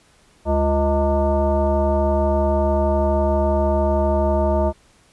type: tone with frequency modulation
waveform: sine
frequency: 349.2 Hz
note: F4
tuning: in tune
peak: -15 dBFS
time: 0.45-4.73 s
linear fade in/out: 50 ms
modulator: 277 Hz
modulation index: 1.8
effects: pink hiss -55 dBFS RMS until 5.12 s + resampled to 24000 Hz